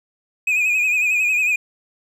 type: tone with vibrato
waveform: triangle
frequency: 2489 Hz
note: D#7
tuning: in tune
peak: -14 dBFS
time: 0.47-1.56 s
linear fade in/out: 5 ms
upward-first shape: sine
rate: 11 Hz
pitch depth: 58 cents each way
effects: none